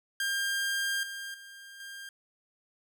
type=tone with level steps; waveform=sawtooth; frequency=1601 Hz; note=G6; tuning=36 cents sharp; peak=-25 / -34 / -43 / -38 dBFS; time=0.2-2.09 s; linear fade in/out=2 ms; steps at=1.03 / 1.34 / 1.8 s; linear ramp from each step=2 ms; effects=none